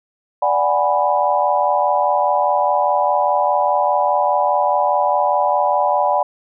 sine chord, G# half-diminished seventh, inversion second, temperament equal with one note detuned, 587.3 / 740 / 824.9 / 987.8 Hz, D5 / F#5 / G#5 / B5, 0 / 0 / -12 / 0 cents, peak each -19 dBFS, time 0.42-6.23 s, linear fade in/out 5 ms, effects none

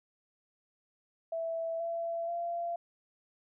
sine tone with pitch steps, 659.3 / 672.4 / 685.7 Hz, E5 / E5 / F5, 0 / +34 / -32 cents, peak -32 dBFS, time 1.32-2.76 s, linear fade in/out 5 ms, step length 480 ms, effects none

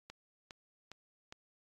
click train, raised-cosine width 0.2 ms, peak -30 dBFS, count 4, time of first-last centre 0.1-1.324 s, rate 2.45 Hz, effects AAC 32 kbps

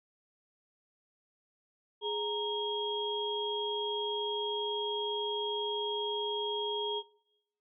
sine tone cluster, 417.8 / 930 / 3269 Hz, G#4 / A#5 / G#7, +10 / -4 / -28 cents, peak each -34 / -38 / -36 dBFS, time 2.01-7.03 s, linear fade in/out 50 ms, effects noise-tail reverb RT60 0.8 s tail -20 dB re dry

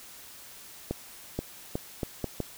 accelerating click train, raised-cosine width 2 ms, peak -16 dBFS, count 6, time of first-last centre 0.91-2.403 s, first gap 480 ms, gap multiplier 0.76, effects white hiss -48 dBFS RMS until 2.57 s

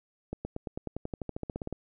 accelerating click train, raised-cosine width 2 ms, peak -21 dBFS, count 18, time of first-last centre 0.33-1.727 s, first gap 120 ms, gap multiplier 0.95, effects none

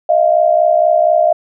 sine tone pair together, 625 / 689.2 Hz, D#5 / F5, +8 / -23 cents, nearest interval major second, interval 169 cents, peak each -11 dBFS, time 0.09-1.33 s, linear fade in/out 5 ms, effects none

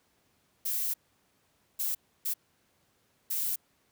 violet noise bursts at uneven times, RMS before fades -31 dBFS, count 4, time 0.65-0.94 / 1.79-1.95 / 2.25-2.34 / 3.3-3.56 s, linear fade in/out 10 ms, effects pink hiss -70 dBFS RMS until 3.91 s + high-pass 80 Hz 12 dB/octave

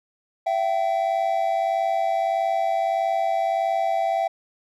triangle tone pair together, 670 / 771.6 Hz, E5 / G5, +28 / -28 cents, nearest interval major second, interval 244 cents, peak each -21 dBFS, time 0.46-4.28 s, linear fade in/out 10 ms, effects none

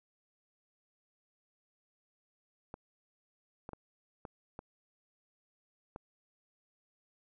clicks, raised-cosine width 1 ms, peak -29 dBFS, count 6, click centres 2.741 / 3.691 / 3.733 / 4.252 / 4.591 / 5.961 s, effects none

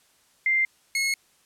sine / sawtooth tone pair in turn, 2093 / 2173 Hz, C7 / C#7, 0 / -35 cents, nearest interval minor second, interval 65 cents, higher second, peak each -19 dBFS, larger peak neither, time 0.46-0.65 / 0.95-1.14 s, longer neither, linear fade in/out 2 ms, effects white hiss -62 dBFS RMS until 1.45 s + low-pass 11000 Hz 12 dB/octave

